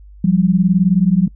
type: beating tone pair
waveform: sine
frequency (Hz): 174.61 / 193.61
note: F3 / G3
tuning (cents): 0 / -21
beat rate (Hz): 19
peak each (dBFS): -13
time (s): 0.24-1.28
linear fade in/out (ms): 5
effects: noise-tail reverb RT60 0.1 s tail -24 dB re dry + added 50 Hz sine -37 dBFS peak until 1.35 s